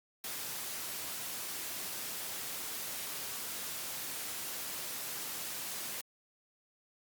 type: noise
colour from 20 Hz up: white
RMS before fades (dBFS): -40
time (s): 0.24-6.01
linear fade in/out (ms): 2
effects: high-pass 100 Hz 12 dB/octave + Opus 48 kbps